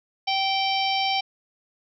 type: harmonic tone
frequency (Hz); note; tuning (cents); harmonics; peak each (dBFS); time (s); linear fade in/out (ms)
777; G5; -16; 1 / 3 / 4 / 5 / 6 / 7; -24 / -29 / -28 / -34 / -33 / -32; 0.27-1.21; 10
effects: none